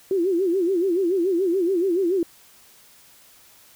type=tone with vibrato; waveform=sine; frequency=362.5 Hz; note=F#4; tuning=35 cents flat; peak=-18 dBFS; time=0.11-2.23 s; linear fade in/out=2 ms; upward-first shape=sine; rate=7 Hz; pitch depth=150 cents each way; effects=white hiss -52 dBFS RMS until 3.75 s